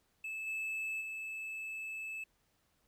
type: tone with level steps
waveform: triangle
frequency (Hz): 2615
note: E7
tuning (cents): -15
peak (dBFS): -37 / -34 / -38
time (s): 0.24-2.24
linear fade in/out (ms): 5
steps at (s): 0.46 / 1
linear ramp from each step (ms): 20
effects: pink hiss -75 dBFS RMS until 2.87 s